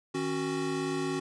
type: tone cluster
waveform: square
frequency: 156.1 / 273.8 / 370.9 Hz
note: D#3 / C#4 / F#4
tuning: +6 / -21 / +4 cents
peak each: -39 / -34 / -33 dBFS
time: 0.14-1.2 s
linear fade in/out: 10 ms
effects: resampled to 22050 Hz